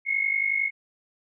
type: tone pair together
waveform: sine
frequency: 2149 / 2200 Hz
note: C7 / C#7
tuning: +46 / -14 cents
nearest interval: unison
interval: 40 cents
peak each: -25 dBFS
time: 0.05-0.71 s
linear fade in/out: 50 ms
effects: none